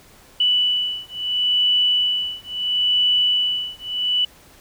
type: beating tone pair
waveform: sine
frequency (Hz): 2967 / 2967.74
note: F#7 / F#7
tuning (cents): +4 / +5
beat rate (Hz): 0.74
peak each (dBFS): -20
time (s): 0.4-4.25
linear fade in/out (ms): 5
effects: pink hiss -49 dBFS RMS until 4.6 s